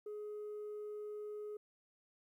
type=tone; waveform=sine; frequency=420 Hz; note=G#4; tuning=19 cents sharp; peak=-40 dBFS; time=0.06-1.57 s; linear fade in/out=5 ms; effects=tanh soft clip ceiling -41 dBFS + 13-bit